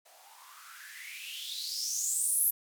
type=noise with band-pass filter sweep; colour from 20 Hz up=violet; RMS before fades=-35 dBFS; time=0.05-2.51 s; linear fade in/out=10 ms; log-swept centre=630 to 12000 Hz; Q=7.7; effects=none